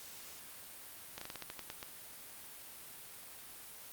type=slowing click train; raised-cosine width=0.2 ms; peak=-25 dBFS; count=10; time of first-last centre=1.18-1.829 s; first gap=34 ms; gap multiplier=1.18; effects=white hiss -51 dBFS RMS until 3.92 s + Opus 48 kbps